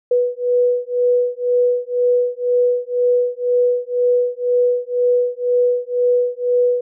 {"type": "beating tone pair", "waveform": "sine", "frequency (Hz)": [490, 492], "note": ["B4", "B4"], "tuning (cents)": [-14, -7], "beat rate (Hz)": 2, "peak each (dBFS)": -17, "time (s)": [0.11, 6.81], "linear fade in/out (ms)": 5, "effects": []}